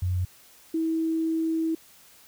sine tone pair in turn, 90.8 / 323.6 Hz, F#2 / E4, -32 / -32 cents, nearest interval octave + minor seventh, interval 2200 cents, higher second, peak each -23 dBFS, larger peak neither, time 0.02-0.25 / 0.74-1.75 s, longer second, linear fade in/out 5 ms, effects white hiss -54 dBFS RMS until 2.27 s

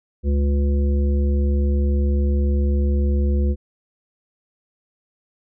harmonic tone, 70.9 Hz, C#2, 40 cents sharp, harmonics 1 / 3 / 5 / 7, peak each -16 / -26 / -30 / -33 dBFS, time 0.23-3.56 s, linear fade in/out 50 ms, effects none

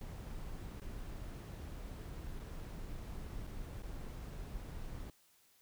brown noise with dropouts, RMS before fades -45 dBFS, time 0.01-5.1 s, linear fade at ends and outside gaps 2 ms, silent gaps 0.8-0.817 / 2.395-2.398 / 3.469-3.473 / 3.822-3.833 s, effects white hiss -69 dBFS RMS until 5.61 s

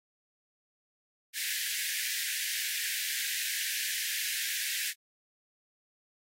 pink high-pass noise, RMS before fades -34 dBFS, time 1.33-4.94 s, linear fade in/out 50 ms, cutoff 1600 Hz, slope 96 dB/octave, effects AAC 48 kbps

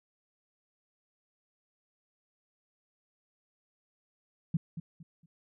sine tone with echo, 164.5 Hz, E3, 3 cents flat, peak -24 dBFS, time 4.54-4.57 s, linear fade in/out 5 ms, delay 230 ms, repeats 3, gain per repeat -11 dB, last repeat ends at 5.26 s, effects none

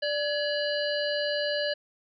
harmonic tone with a mistuned harmonic, 587.3 Hz, D5, in tune, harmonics 1 / 3 / 5 / 7 / 8, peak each -28 / -33 / -35 / -36 / -37 dBFS, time 0.02-1.74 s, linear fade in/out 10 ms, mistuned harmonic 3, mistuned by -74 cents, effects none

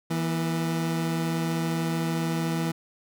30% pulse tone pair together, 164.81 / 240.4 Hz, E3 / B3, 0 / -46 cents, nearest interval perfect fifth, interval 654 cents, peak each -23 / -31 dBFS, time 0.1-2.72 s, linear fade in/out 10 ms, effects none

